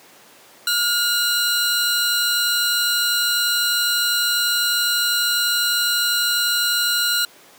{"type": "tone pair together", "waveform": "sawtooth", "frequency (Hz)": [1424, 4033], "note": ["F6", "B7"], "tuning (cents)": [33, 36], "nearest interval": "octave + tritone", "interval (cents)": 1803, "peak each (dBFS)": -17, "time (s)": [0.67, 7.25], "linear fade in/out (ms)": 2, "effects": ["pink hiss -47 dBFS RMS until 7.58 s", "high-pass 300 Hz 12 dB/octave"]}